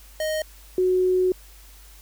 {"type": "tone pair in turn", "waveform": ["square", "sine"], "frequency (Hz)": [622.3, 368.2], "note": ["D#5", "F#4"], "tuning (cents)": [0, -8], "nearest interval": "major sixth", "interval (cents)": 908, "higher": "first", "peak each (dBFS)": [-24, -17], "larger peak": "second", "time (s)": [[0.2, 0.42], [0.78, 1.32]], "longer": "second", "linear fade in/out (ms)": 2, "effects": ["added 50 Hz sine -46 dBFS peak until 2.01 s", "white hiss -51 dBFS RMS until 2.01 s"]}